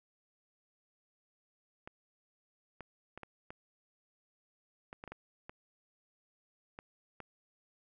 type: clicks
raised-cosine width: 0.5 ms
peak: -30 dBFS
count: 12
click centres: 1.875 / 2.807 / 3.176 / 3.233 / 3.505 / 4.929 / 5.039 / 5.077 / 5.12 / 5.495 / 6.789 / 7.203 s
effects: none